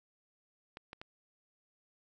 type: clicks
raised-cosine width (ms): 0.3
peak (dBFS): -29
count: 3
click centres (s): 0.771 / 0.931 / 1.015
effects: none